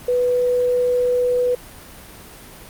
sine tone, 493.9 Hz, B4, in tune, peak -15 dBFS, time 0.08-1.55 s, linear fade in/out 5 ms, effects pink hiss -40 dBFS RMS until 2.69 s + Opus 32 kbps

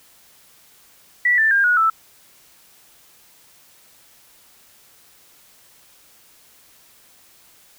sine tone with pitch steps, 1954 / 1771.2 / 1605.6 / 1455.4 / 1319.3 Hz, B6 / A6 / G6 / F#6 / E6, -19 / +11 / +41 / -29 / +1 cents, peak -13 dBFS, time 1.25-1.9 s, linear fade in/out 5 ms, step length 130 ms, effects white hiss -52 dBFS RMS until 7.78 s

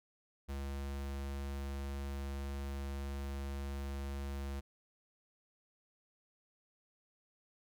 square tone, 69.3 Hz, C#2, in tune, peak -39 dBFS, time 0.48-4.61 s, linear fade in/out 20 ms, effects none

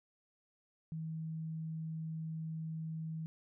sine tone, 160.1 Hz, D#3, 50 cents sharp, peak -38 dBFS, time 0.92-3.26 s, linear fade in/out 0 ms, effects none

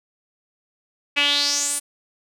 sawtooth tone with band-pass filter sweep, 287.6 Hz, D4, 36 cents flat, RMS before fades -21 dBFS, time 1.16-1.8 s, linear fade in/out 20 ms, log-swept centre 2500 to 10000 Hz, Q 5.1, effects none

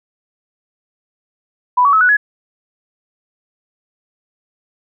sine tone with pitch steps, 991 / 1131.8 / 1292.6 / 1476.3 / 1686 Hz, B5 / C#6 / E6 / F#6 / G#6, +6 / +36 / -34 / -4 / +26 cents, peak -8 dBFS, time 1.77-2.17 s, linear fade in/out 10 ms, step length 80 ms, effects none

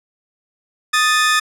sawtooth tone pair together, 1241.6 / 1760 Hz, D#6 / A6, -4 / 0 cents, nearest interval tritone, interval 604 cents, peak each -12 dBFS, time 0.93-1.4 s, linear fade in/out 10 ms, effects low-pass 10000 Hz 12 dB/octave

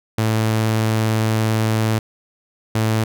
sawtooth tone bursts at uneven times, 110.3 Hz, A2, 5 cents sharp, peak -12 dBFS, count 2, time 0.18-1.99 / 2.75-3.04 s, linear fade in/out 5 ms, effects none

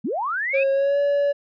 sine linear sweep, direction up, 170.5 to 2654 Hz, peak -22 dBFS, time 0.04-0.64 s, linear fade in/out 10 ms
triangle tone with pitch glide, 544 to 570.1 Hz, C#5 to C#5, -33 to +48 cents, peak -15 dBFS, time 0.53-1.33 s, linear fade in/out 20 ms, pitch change +81 cents, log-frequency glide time 0.72-0.99 s
effects tanh soft clip ceiling -8 dBFS + resampled to 11025 Hz

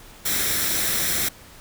white noise with comb filter, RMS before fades -23 dBFS, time 0.25-1.29 s, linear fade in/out 10 ms, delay 0.53 ms, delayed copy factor +0.5, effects pink hiss -46 dBFS RMS until 1.6 s

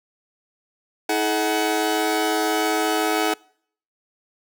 sawtooth tone cluster, 320.3 / 427 / 748 Hz, E4 / G#4 / F#5, -50 / +48 / +19 cents, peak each -20 dBFS, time 1.09-3.34 s, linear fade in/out 5 ms, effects noise-tail reverb RT60 0.6 s tail -25 dB re dry

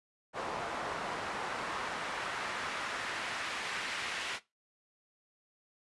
pink noise with band-pass filter sweep, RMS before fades -38 dBFS, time 0.33-4.4 s, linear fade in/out 50 ms, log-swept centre 830 to 2300 Hz, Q 1, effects noise-tail reverb RT60 0.2 s tail -17 dB re dry + resampled to 24000 Hz

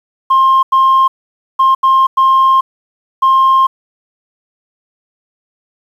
sine tone bursts at uneven times, 1061 Hz, C6, 24 cents sharp, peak -4 dBFS, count 6, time 0.3-0.63 / 0.72-1.08 / 1.59-1.75 / 1.83-2.07 / 2.17-2.61 / 3.22-3.67 s, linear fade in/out 10 ms, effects tanh soft clip ceiling -4 dBFS + 7-bit

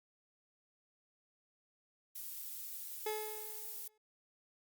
violet noise, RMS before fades -45 dBFS, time 2.15-3.88 s, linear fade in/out 5 ms
30% pulse tone with exponential decay, 429.4 Hz, A4, 42 cents flat, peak -32 dBFS, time 3.06-3.98 s, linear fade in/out 5 ms, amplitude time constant 200 ms
effects Opus 48 kbps

